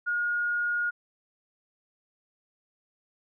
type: tone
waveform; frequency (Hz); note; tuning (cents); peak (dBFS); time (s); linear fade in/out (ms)
sine; 1433; F6; +44; -25; 0.06-0.91; 20
effects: none